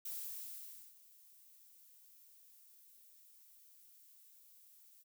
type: noise with ADSR envelope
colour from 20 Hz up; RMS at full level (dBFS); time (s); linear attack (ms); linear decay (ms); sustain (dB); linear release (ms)
violet; -43; 0.05-5.04; 7; 880; -20; 28
effects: none